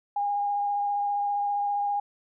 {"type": "tone with vibrato", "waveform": "sine", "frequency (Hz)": 814, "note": "G#5", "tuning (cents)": -35, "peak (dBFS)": -24, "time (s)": [0.16, 2], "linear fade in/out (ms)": 5, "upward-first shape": "triangle", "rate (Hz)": 15, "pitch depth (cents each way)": 14, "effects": []}